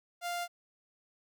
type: tone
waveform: sawtooth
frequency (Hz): 698.5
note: F5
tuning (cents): 0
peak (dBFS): -30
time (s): 0.21-0.48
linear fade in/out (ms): 50
effects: none